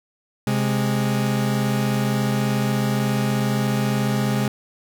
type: tone pair together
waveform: 40% pulse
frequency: 131.1 / 207.7 Hz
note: C3 / G#3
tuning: +4 / 0 cents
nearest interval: minor sixth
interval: 796 cents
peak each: -21 dBFS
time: 0.47-4.48 s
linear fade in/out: 2 ms
effects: none